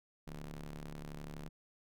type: ring-modulated tone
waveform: sawtooth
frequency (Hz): 72.5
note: D2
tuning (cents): -22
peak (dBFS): -37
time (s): 0.27-1.49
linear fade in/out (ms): 5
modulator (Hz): 88.2
effects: none